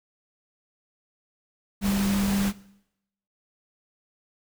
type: tone in noise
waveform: sine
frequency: 198.6 Hz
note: G3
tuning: 23 cents sharp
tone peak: -22 dBFS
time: 1.81-2.53 s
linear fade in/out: 50 ms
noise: pink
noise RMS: -31 dBFS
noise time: 1.81-2.53 s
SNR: +6 dB
effects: noise-tail reverb RT60 0.8 s tail -19 dB re dry